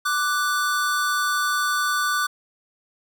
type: tone pair together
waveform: square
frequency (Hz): 1174.7 / 1486.1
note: D6 / F#6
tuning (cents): 0 / +7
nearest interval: major third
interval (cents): 407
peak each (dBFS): -24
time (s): 0.05-2.27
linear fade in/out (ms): 10
effects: none